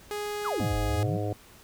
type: tone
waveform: sawtooth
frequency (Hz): 415.3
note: G#4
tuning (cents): 0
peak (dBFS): -27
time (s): 0.11-1.03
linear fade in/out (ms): 0
type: exponential two-way sweep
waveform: sine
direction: down then up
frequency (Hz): 1613 to 38.89 to 196.7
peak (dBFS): -28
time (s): 0.44-1.18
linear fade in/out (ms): 20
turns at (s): 0.78
type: harmonic tone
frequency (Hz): 103.9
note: G#2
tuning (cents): +1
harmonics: 1 / 3 / 4 / 5 / 6 / 7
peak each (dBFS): -30 / -35 / -36 / -37 / -38 / -38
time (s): 0.6-1.33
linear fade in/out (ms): 0
effects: pink hiss -53 dBFS RMS until 1.63 s